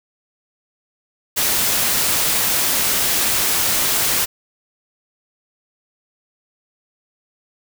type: noise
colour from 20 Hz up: white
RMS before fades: -18 dBFS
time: 1.36-4.26 s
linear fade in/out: 20 ms
effects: none